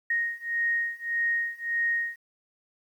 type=beating tone pair; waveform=sine; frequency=1864.7 / 1866.4 Hz; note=A#6 / A#6; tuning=0 / +2 cents; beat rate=1.7 Hz; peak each=-29 / -28 dBFS; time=0.1-2.16 s; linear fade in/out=5 ms; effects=10-bit